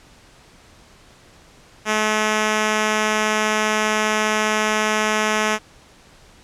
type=tone; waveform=5% pulse; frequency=214.9 Hz; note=A3; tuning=41 cents flat; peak=-6 dBFS; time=1.85-5.59 s; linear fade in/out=50 ms; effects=pink hiss -49 dBFS RMS until 6.43 s + low-pass 8000 Hz 12 dB/octave